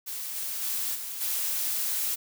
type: noise with level steps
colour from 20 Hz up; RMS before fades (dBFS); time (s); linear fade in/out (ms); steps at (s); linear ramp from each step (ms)
blue; -35 / -33 / -30 / -36 / -29; 0.06-2.16; 20; 0.35 / 0.61 / 0.94 / 1.2; 20
effects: none